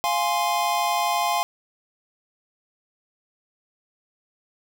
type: chord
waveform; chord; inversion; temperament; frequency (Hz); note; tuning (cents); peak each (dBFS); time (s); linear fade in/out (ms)
square; F minor; none; equal; 698.5 / 830.6 / 1046.5; F5 / Ab5 / C6; 0 / 0 / 0; -26; 0.04-1.43; 0
effects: none